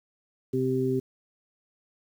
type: harmonic tone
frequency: 130 Hz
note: C3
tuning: 11 cents flat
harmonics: 1 / 2 / 3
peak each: -30 / -28 / -26 dBFS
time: 0.53-1 s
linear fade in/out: 10 ms
effects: 9-bit